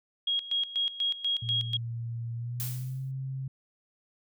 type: tone with tremolo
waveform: sine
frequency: 3284 Hz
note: G#7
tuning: 20 cents flat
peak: -25 dBFS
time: 0.27-1.77 s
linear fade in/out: 5 ms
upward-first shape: square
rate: 4.1 Hz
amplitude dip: 80%
type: tone with pitch glide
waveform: sine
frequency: 116.54 to 133.1 Hz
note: A#2 to C3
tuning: 0 to +30 cents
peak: -32 dBFS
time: 1.42-3.48 s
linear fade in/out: 5 ms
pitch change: +230 cents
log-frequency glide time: 2.35-3.01 s
type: noise with exponential decay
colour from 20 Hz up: blue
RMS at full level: -33 dBFS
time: 2.6-3.11 s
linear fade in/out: 0 ms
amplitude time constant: 110 ms
effects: none